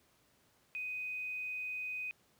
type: tone with quantisation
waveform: sine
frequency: 2500 Hz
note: D#7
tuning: 8 cents sharp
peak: -37 dBFS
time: 0.75-2.11 s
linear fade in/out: 0 ms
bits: 11
effects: pink hiss -70 dBFS RMS until 2.39 s + high-pass 80 Hz 12 dB/octave